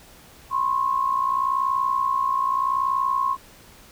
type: tone pair together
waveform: sine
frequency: 1022.2 / 1083 Hz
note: C6 / C#6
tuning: -41 / -41 cents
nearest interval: minor second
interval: 100 cents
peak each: -25 / -21 dBFS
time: 0.5-3.37 s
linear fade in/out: 50 ms
effects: pink hiss -49 dBFS RMS until 3.91 s